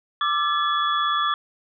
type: tone cluster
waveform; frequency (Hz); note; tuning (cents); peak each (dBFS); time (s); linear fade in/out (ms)
sine; 1180 / 1337 / 1719 / 3390; D6 / E6 / A6 / G#7; +8 / +24 / -41 / +35; -21 / -29 / -30 / -27; 0.21-1.34; 2
effects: none

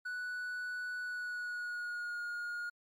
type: tone with pitch glide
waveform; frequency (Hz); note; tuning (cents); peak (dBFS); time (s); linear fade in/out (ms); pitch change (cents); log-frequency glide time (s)
triangle; 1480 to 1431.2; F#6 to F6; 0 to +42; -35; 0.05-2.7; 10; -58; 1-2.21
effects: MP3 64 kbps

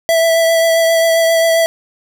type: tone with vibrato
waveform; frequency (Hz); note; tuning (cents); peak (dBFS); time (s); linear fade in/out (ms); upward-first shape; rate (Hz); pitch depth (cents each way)
square; 659.3; E5; 0; -10; 0.09-1.66; 0; triangle; 7.5; 18
effects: none

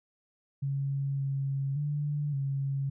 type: tone with pitch steps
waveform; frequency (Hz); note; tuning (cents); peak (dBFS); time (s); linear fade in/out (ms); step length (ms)
sine; 138.4 / 137.2 / 146.8 / 137.6; C#3 / C#3 / D3 / C#3; -2 / -17 / 0 / -12; -28; 0.62-2.9; 10; 570
effects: none

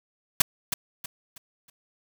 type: noise with echo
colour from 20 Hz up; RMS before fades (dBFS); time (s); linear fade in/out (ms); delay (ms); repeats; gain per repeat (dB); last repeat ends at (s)
white; -17; 0.4-0.42; 5; 320; 4; -9; 1.7
effects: none

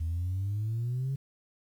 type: exponential sweep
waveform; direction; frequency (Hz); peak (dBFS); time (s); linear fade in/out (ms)
sine; up; 79.3 to 138.59; -27; 0-1.16; 10
effects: tanh soft clip ceiling -26 dBFS + 10-bit

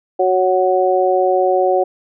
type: harmonic tone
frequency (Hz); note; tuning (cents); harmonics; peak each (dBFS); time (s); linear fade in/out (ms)
185; F#3; 0; 2 / 3 / 4; -16 / -16 / -16; 0.19-1.84; 10
effects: none

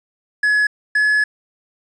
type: tone pair in turn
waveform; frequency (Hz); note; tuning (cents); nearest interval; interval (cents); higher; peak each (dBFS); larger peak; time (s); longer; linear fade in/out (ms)
triangle; 1694 / 1702.5; G#6 / G#6; +34 / +42; unison; 8; second; -11; neither; 0.43-0.67 / 0.95-1.24; second; 5
effects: resampled to 22050 Hz + 8-bit

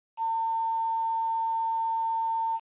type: tone with quantisation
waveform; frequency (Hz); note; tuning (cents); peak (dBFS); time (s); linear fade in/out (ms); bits
sine; 904; A5; +47; -25; 0.17-2.6; 50; 8
effects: resampled to 8000 Hz

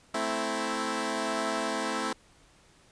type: chord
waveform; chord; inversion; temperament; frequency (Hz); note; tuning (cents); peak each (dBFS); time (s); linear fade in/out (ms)
10% pulse; A minor; none; equal; 220 / 261.6 / 329.6; A3 / C4 / E4; 0 / 0 / 0; -25; 0.14-2.13; 5
effects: pink hiss -60 dBFS RMS until 2.91 s + resampled to 22050 Hz

